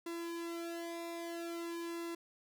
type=tone with flanger; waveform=sawtooth; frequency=338 Hz; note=E4; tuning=43 cents sharp; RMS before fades=-42 dBFS; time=0.06-2.15 s; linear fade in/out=5 ms; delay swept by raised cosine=1.3 to 2.3 ms; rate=0.5 Hz; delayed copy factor=-0.85; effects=none